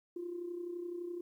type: tone with amplitude modulation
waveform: sine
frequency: 349.2 Hz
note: F4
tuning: in tune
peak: -35 dBFS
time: 0.16-1.21 s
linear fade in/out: 5 ms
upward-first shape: sine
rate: 31.8 Hz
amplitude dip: 60%
effects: tanh soft clip ceiling -31 dBFS + 12-bit